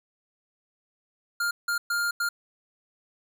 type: tone bursts at uneven times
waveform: square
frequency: 1405 Hz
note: F6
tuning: 10 cents sharp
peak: -25 dBFS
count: 4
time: 1.4-1.51 / 1.68-1.78 / 1.9-2.11 / 2.2-2.29 s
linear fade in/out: 5 ms
effects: none